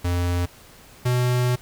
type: tone pair in turn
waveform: square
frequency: 88 / 124.1 Hz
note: F2 / B2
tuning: +14 / +9 cents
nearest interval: tritone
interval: 595 cents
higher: second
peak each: -21 / -19 dBFS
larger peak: second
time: 0.04-0.46 / 1.05-1.56 s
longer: second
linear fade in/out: 10 ms
effects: pink hiss -48 dBFS RMS until 1.61 s